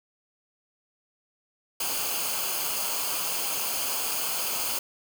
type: noise with comb filter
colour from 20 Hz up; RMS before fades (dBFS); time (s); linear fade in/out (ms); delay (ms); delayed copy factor
white; -29; 1.8-4.79; 5; 0.53; -0.65
effects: none

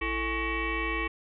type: tone with frequency modulation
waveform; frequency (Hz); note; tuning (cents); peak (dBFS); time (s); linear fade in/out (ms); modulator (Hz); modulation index
sine; 1108.7; C#6; 0; -27; 0.01-1.08; 10; 388; 3.9
effects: none

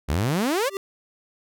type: exponential sweep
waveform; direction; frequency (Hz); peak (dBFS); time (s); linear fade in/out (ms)
sawtooth; up; 64.4 to 598; -17; 0.08-0.7; 20
type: tone with exponential growth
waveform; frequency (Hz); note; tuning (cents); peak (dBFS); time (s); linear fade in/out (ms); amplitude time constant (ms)
square; 392; G4; 0; -23; 0.65-0.77; 1; 26
effects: none

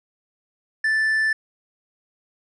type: tone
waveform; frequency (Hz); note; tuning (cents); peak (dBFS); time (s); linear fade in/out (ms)
triangle; 1760; A6; 0; -16; 0.84-1.33; 5
effects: resampled to 24000 Hz

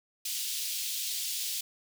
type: high-pass noise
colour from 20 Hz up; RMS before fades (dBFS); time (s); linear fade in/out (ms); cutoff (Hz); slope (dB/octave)
pink; -34; 0.25-1.61; 5; 3200; 24
effects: none

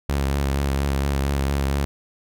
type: tone with vibrato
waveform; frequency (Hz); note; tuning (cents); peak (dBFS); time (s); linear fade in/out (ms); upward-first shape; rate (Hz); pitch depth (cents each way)
sawtooth; 69.3; C#2; 0; -16; 0.09-1.85; 0; sine; 4.3; 33
effects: none

